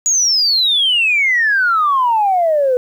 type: exponential sweep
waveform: sine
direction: down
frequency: 6880 to 489.5 Hz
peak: -10 dBFS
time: 0.06-2.77 s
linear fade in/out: 0 ms
effects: tanh soft clip ceiling -6 dBFS + 8-bit